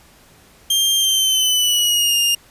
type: tone with pitch glide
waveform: sawtooth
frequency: 3182 to 2819 Hz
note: G7 to F7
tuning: +25 to +16 cents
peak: -11 dBFS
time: 0.7-2.35 s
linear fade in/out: 5 ms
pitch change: -209 cents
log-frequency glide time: 0.97-2.18 s
effects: pink hiss -49 dBFS RMS until 2.5 s + resampled to 32000 Hz